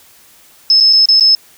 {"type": "tone with dropouts", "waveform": "sine", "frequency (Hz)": 5210, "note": "E8", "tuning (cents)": -21, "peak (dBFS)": -5, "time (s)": [0.7, 1.35], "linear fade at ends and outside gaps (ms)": 1, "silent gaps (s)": [[0.802, 0.807], [0.928, 0.932], [1.056, 1.087], [1.198, 1.208]], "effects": ["white hiss -45 dBFS RMS until 1.57 s"]}